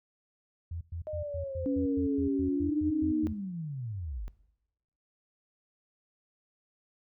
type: tone bursts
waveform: sine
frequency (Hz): 84.2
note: E2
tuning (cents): +37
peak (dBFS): -34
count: 13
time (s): 0.71-3.33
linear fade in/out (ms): 5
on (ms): 100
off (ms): 110
type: linear sweep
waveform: sine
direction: down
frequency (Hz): 621 to 41.2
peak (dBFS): -34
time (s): 1.07-4.28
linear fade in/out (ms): 0
type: tone with pitch glide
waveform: sine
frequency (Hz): 277.2 to 309.4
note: C#4 to D#4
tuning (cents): 0 to -10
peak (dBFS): -27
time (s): 1.66-3.27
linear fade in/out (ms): 0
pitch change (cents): +190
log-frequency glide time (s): 2.48-2.9
effects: noise-tail reverb RT60 0.9 s tail -20 dB re dry